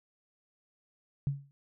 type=tone with exponential decay; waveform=sine; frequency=140 Hz; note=C#3; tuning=18 cents sharp; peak=-24 dBFS; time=1.27-1.51 s; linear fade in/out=0 ms; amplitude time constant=51 ms; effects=none